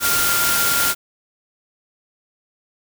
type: tone in noise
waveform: sine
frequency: 1396.9 Hz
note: F6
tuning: in tune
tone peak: -21 dBFS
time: 0-0.95 s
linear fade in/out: 50 ms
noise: white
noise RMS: -19 dBFS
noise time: 0-0.95 s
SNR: -5 dB
effects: none